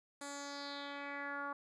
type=tone with low-pass filter sweep; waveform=10% pulse; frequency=283.6 Hz; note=C#4; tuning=40 cents sharp; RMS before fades=-44 dBFS; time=0.21-1.53 s; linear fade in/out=5 ms; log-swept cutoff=8900 to 1200 Hz; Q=3.8; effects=none